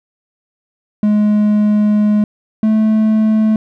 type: tone pair in turn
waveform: triangle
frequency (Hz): 210 / 217.4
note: G#3 / A3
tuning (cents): +19 / -21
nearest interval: minor second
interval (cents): 60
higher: second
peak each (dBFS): -7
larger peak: neither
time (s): 1.03-2.24 / 2.63-3.56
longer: first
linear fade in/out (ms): 2
effects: none